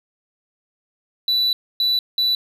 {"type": "tone bursts at uneven times", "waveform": "sine", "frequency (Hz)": 3964, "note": "B7", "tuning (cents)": 6, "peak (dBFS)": -13, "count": 3, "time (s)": [[1.28, 1.53], [1.8, 1.99], [2.18, 2.35]], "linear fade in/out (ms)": 2, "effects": ["tanh soft clip ceiling -15 dBFS"]}